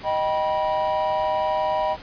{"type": "chord", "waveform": "triangle", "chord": "Eb augmented", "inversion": "none", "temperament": "just", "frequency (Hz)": [622.3, 777.8, 972.3], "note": ["Eb5", "G5", "B5"], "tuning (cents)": [0, -14, -27], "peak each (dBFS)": [-22, -24, -23], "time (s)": [0.03, 1.97], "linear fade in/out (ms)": 50, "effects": ["pink hiss -41 dBFS RMS until 2.02 s", "resampled to 11025 Hz"]}